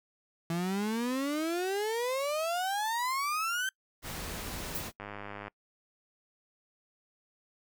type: exponential sweep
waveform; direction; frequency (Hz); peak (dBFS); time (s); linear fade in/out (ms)
35% pulse; up; 164.81 to 1568; -28; 0.5-3.69; 2
type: noise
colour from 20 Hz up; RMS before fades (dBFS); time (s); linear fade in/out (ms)
pink; -39; 4.02-4.92; 50
type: noise with exponential decay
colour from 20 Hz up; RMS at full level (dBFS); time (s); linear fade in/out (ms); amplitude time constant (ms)
violet; -32; 4.75-4.93; 1; 38
type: click train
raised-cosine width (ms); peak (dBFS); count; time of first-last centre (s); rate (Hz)
0.5; -26; 50; 5-5.48; 102
effects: noise-tail reverb RT60 0.1 s tail -25 dB re dry